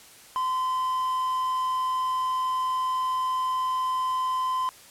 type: tone with quantisation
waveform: triangle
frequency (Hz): 1028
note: C6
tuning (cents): -31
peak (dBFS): -22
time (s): 0.36-4.69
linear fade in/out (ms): 0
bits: 7
effects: white hiss -50 dBFS RMS until 4.9 s + low-pass 12000 Hz 12 dB/octave